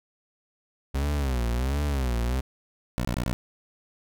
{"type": "tone with vibrato", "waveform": "40% pulse", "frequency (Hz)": 65.41, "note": "C2", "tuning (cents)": 0, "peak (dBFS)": -23, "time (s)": [0.94, 2.41], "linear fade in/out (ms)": 10, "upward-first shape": "sine", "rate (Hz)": 1.4, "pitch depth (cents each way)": 200}
{"type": "tone bursts", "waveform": "15% pulse", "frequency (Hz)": 60.5, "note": "B1", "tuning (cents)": -35, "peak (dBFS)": -19, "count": 4, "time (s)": [2.98, 3.33], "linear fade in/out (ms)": 0, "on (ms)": 68, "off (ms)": 26}
{"effects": []}